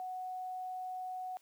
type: tone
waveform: sine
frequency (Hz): 740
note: F#5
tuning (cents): 0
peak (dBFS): -38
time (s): 0-1.37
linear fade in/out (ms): 0
effects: white hiss -69 dBFS RMS until 1.41 s + high-pass 300 Hz 12 dB/octave